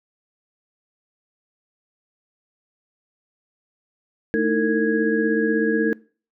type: tone cluster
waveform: sine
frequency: 220.6 / 309 / 325.3 / 454.6 / 1656 Hz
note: A3 / D#4 / E4 / A#4 / G#6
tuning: +5 / -12 / -23 / -43 / -5 cents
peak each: -24 / -24 / -28 / -21 / -26 dBFS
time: 4.34-5.93 s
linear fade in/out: 0 ms
effects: noise-tail reverb RT60 0.4 s tail -23 dB re dry